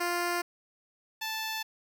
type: tone pair in turn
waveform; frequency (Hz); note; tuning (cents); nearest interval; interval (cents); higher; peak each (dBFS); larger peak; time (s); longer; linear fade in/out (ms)
10% pulse; 349.2 / 878.3; F4 / A5; 0 / -3; octave + major third; 1597; second; -20 / -24; first; 0-0.42 / 1.21-1.63; neither; 10
effects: none